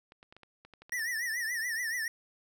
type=clicks; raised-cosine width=0.3 ms; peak=-36 dBFS; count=11; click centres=0.121 / 0.229 / 0.325 / 0.366 / 0.433 / 0.65 / 0.737 / 0.82 / 0.895 / 0.925 / 0.994 s
type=tone with vibrato; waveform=square; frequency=1864.7 Hz; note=A#6; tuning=in tune; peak=-32 dBFS; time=0.92-2.08 s; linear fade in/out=2 ms; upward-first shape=triangle; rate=7 Hz; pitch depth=140 cents each way
effects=none